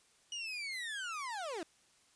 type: linear sweep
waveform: 30% pulse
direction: down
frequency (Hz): 2926 to 299.4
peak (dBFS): -36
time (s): 0.32-1.63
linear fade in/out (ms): 2
effects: white hiss -68 dBFS RMS until 2.15 s + resampled to 22050 Hz